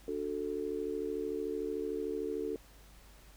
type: chord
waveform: sine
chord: D major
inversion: none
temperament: just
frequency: 293.7 / 367.1 / 440.5 Hz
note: D4 / F#4 / A4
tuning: 0 / -14 / +2 cents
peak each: -40 / -39 / -36 dBFS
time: 0.08-2.56 s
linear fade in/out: 2 ms
effects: added 50 Hz sine -56 dBFS peak until 3.36 s + pink hiss -60 dBFS RMS until 3.36 s